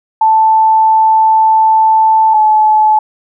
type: tone pair in turn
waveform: sine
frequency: 880 / 860.9 Hz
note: A5 / A5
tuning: 0 / -38 cents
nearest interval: unison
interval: 38 cents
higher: first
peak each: -5 / -5 dBFS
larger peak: neither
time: 0.21-2.34 / 2.34-2.99 s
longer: first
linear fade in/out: 5 ms
effects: none